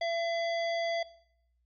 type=harmonic tone with a mistuned harmonic; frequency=674 Hz; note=E5; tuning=38 cents sharp; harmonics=1 / 3 / 5 / 7 / 9; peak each=-30 / -37 / -41 / -44 / -56 dBFS; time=0.01-1.03 s; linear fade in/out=5 ms; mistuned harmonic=9; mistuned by=+27 cents; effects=noise-tail reverb RT60 0.7 s tail -19 dB re dry + added 60 Hz sine -70 dBFS peak until 1.65 s